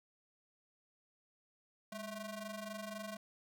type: ring-modulated tone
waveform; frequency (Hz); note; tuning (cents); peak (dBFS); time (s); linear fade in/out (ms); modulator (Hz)
sawtooth; 432.1; A4; -31; -36; 1.92-3.17; 5; 228
effects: none